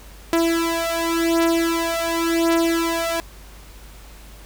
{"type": "beating tone pair", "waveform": "sawtooth", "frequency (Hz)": [332.4, 333.31], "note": ["E4", "E4"], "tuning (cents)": [15, 19], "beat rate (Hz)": 0.91, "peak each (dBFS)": -17, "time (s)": [0.33, 3.2], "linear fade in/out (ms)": 0, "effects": ["added 50 Hz sine -41 dBFS peak until 4.45 s", "pink hiss -46 dBFS RMS until 4.45 s"]}